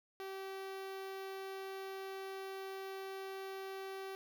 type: tone with notch filter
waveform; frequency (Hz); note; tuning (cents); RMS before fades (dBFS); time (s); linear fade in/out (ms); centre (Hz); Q
sawtooth; 385.8; G4; -28; -45; 0.2-4.15; 0; 7900; 1.1
effects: 12-bit